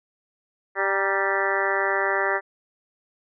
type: harmonic tone with a mistuned harmonic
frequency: 196 Hz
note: G3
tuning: in tune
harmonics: 2 / 3 / 4 / 5 / 6 / 7 / 8 / 9 / 10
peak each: -28 / -29 / -30 / -31 / -31 / -31 / -31 / -27 / -29 dBFS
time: 0.75-2.41 s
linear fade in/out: 50 ms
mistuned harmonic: 5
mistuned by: -55 cents
effects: none